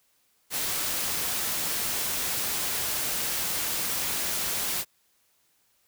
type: noise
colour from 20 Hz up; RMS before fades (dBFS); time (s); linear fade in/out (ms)
white; -29; 0.5-4.85; 50
effects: white hiss -68 dBFS RMS until 5.87 s